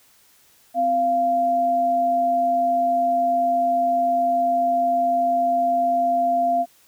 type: tone pair together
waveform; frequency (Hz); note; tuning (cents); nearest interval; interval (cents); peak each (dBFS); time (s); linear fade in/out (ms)
sine; 258.4 / 692.4; C4 / F5; -21 / -15; octave + perfect fourth; 1706; -29 / -17; 0.74-6.66; 50
effects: white hiss -56 dBFS RMS until 6.87 s